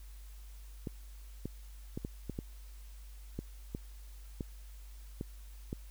clicks, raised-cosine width 3 ms, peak -24 dBFS, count 11, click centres 0.872 / 1.456 / 1.975 / 2.049 / 2.297 / 2.389 / 3.39 / 3.749 / 4.408 / 5.211 / 5.729 s, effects added 50 Hz sine -47 dBFS peak until 5.9 s + white hiss -62 dBFS RMS until 5.9 s

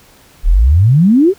sine exponential sweep, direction up, 33.85 to 415.3 Hz, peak -5 dBFS, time 0.43-1.34 s, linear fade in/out 50 ms, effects pink hiss -45 dBFS RMS until 1.38 s

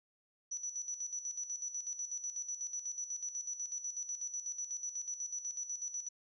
sine tone with tremolo, 5920 Hz, F#8, in tune, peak -36 dBFS, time 0.51-6.09 s, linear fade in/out 10 ms, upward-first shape square, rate 8.1 Hz, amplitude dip 65%, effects resampled to 16000 Hz

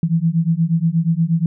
sine beating tone pair, 161.2 / 169.6 Hz, E3 / E3, -38 / +50 cents, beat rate 8.4 Hz, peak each -17 dBFS, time 0.03-1.46 s, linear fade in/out 2 ms, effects none

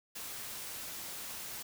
white noise, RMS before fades -43 dBFS, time 0.15-1.63 s, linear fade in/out 10 ms, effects none

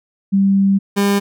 sine / 30% pulse tone pair in turn, 196 / 200.7 Hz, G3 / G3, 0 / +41 cents, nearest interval unison, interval 41 cents, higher second, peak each -10 dBFS, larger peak neither, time 0.32-0.79 / 0.96-1.2 s, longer first, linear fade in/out 20 ms, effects none

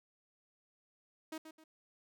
sawtooth tone with echo, 315.9 Hz, D#4, 26 cents sharp, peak -37 dBFS, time 1.32-1.38 s, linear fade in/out 5 ms, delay 130 ms, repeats 2, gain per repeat -9 dB, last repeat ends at 1.64 s, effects none

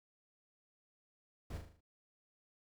brown noise with echo, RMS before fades -43 dBFS, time 1.5-1.58 s, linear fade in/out 5 ms, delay 38 ms, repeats 6, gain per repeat -5 dB, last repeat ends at 1.808 s, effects none

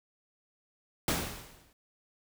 pink noise with exponential decay, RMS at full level -27 dBFS, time 1.08-1.73 s, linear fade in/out 2 ms, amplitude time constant 140 ms, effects none

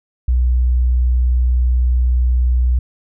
sine tone, 61.74 Hz, B1, in tune, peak -11 dBFS, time 0.28-2.79 s, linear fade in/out 5 ms, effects none

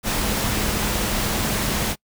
sine tone in noise, 210 Hz, G#3, 19 cents sharp, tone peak -31 dBFS, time 0.03-1.96 s, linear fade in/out 50 ms, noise pink, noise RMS -23 dBFS, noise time 0.03-1.96 s, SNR -11 dB, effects noise-tail reverb RT60 0.1 s tail -26 dB re dry

